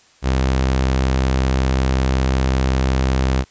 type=tone; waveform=sawtooth; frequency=65.41 Hz; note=C2; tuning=in tune; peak=-11 dBFS; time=0.22-3.45 s; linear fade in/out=50 ms; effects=white hiss -52 dBFS RMS until 3.5 s + resampled to 16000 Hz